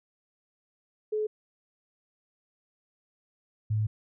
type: tone pair in turn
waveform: sine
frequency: 427.8 / 107.57 Hz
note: A4 / A2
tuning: -49 / -39 cents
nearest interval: 2 octaves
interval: 2390 cents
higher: first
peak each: -26 / -24 dBFS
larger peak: second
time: 1.12-1.27 / 3.7-3.87 s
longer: second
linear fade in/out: 10 ms
effects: none